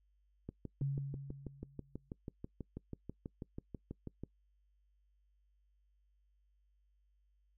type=click train; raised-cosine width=3 ms; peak=-30 dBFS; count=24; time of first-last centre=0.49-4.236 s; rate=6.14 Hz
type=tone with exponential decay; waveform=sine; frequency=138.59 Hz; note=C#3; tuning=in tune; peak=-31 dBFS; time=0.81-2.1 s; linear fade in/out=2 ms; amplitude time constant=280 ms
effects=noise-tail reverb RT60 0.1 s tail -23 dB re dry + added 50 Hz sine -70 dBFS peak until 7.57 s